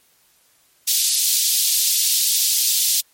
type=high-pass noise; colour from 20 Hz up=pink; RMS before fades=-18 dBFS; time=0.87-3.01 s; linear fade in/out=10 ms; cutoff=3800 Hz; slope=24 dB/octave; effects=white hiss -58 dBFS RMS until 3.13 s + MP3 64 kbps